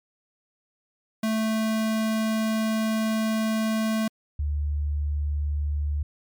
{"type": "tone pair in turn", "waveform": ["square", "sine"], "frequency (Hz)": [220, 73.42], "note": ["A3", "D2"], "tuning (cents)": [0, 0], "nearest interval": "octave + perfect fifth", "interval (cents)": 1900, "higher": "first", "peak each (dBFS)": -23, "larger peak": "neither", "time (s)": [[1.23, 4.08], [4.39, 6.03]], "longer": "first", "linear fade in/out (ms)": 5, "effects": ["MP3 96 kbps"]}